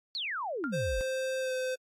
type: exponential sweep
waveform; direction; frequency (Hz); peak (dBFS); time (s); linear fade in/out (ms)
sine; down; 4533 to 41.2; -32; 0.15-1.01; 0
type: tone with exponential decay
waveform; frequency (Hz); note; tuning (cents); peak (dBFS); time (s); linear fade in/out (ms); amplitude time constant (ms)
sine; 1396.9; F6; 0; -29; 0.64-0.79; 0; 32
type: tone with pitch glide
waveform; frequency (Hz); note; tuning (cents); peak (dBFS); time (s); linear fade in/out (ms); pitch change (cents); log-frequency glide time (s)
square; 523.3 to 514.3; C5 to C5; 0 to -30; -31; 0.72-1.76; 20; -30; 1.4-1.53
effects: low-pass 10000 Hz 12 dB/octave + AAC 64 kbps